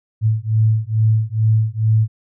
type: beating tone pair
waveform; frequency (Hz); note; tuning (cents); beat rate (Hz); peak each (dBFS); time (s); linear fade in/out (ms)
sine; 108.8 / 111.1; A2 / A2; -19 / +17; 2.3; -16; 0.21-2.08; 50
effects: none